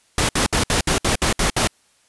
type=noise bursts; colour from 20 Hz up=pink; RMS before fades=-18 dBFS; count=9; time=0.18-1.674 s; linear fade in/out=2 ms; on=110 ms; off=63 ms; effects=white hiss -59 dBFS RMS until 2.08 s + resampled to 24000 Hz